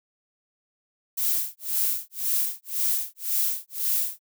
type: noise with tremolo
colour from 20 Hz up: violet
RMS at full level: -23 dBFS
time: 1.17-4.2 s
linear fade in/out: 10 ms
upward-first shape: sine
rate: 1.9 Hz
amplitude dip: 100%
effects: none